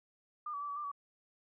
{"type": "tone with pitch steps", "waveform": "sine", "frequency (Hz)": [1207, 1143, 1162, 1140, 1189, 1139], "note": ["D6", "D6", "D6", "C#6", "D6", "C#6"], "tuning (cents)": [47, -47, -19, 48, 21, 47], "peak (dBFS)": -37, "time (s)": [0.46, 0.916], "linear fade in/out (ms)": 5, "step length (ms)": 76, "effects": []}